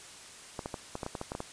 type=clicks; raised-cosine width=1 ms; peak=-21 dBFS; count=11; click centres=0.592 / 0.659 / 0.742 / 0.954 / 1.032 / 1.064 / 1.152 / 1.214 / 1.319 / 1.351 / 1.404 s; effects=white hiss -49 dBFS RMS until 1.52 s + resampled to 22050 Hz